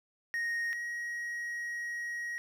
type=tone pair in turn; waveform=triangle; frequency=1864.7 / 1894 Hz; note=A#6 / A#6; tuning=0 / +27 cents; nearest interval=unison; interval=27 cents; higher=second; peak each=-29 / -33 dBFS; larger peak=first; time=0.34-0.73 / 0.73-2.38 s; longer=second; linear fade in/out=0 ms; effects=none